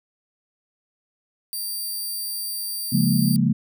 5% pulse tone, 4699 Hz, D8, in tune, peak -20 dBFS, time 1.53-3.36 s, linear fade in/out 0 ms
sine chord, Bb minor seventh, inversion first, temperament equal, 138.59 / 174.61 / 207.7 / 233.1 Hz, Db3 / F3 / Ab3 / Bb3, 0 / 0 / 0 / 0 cents, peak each -22 dBFS, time 2.92-3.53 s, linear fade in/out 10 ms
effects none

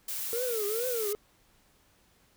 blue noise, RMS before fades -35 dBFS, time 0.08-1.13 s, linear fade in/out 5 ms
triangle tone with vibrato, 454.5 Hz, A#4, 44 cents flat, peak -28 dBFS, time 0.33-1.15 s, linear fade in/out 0 ms, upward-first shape triangle, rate 2.3 Hz, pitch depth 220 cents each way
effects pink hiss -65 dBFS RMS until 2.36 s

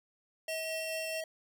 square tone with tremolo, 640 Hz, D#5, 49 cents sharp, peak -36 dBFS, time 0.48-1.24 s, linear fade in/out 2 ms, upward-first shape triangle, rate 4.7 Hz, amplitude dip 35%
sawtooth tone with vibrato, 2709 Hz, E7, 47 cents sharp, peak -35 dBFS, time 0.48-1.21 s, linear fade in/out 10 ms, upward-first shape triangle, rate 6.2 Hz, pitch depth 9 cents each way
effects none

